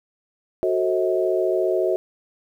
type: chord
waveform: sine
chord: F# diminished seventh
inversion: none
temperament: just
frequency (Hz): 370 / 444 / 532.8 / 639.4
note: F#4 / A4 / C5 / Eb5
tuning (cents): 0 / +16 / +31 / +47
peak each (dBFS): -21 / -27 / -27 / -23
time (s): 0.63-1.96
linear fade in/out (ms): 0
effects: 9-bit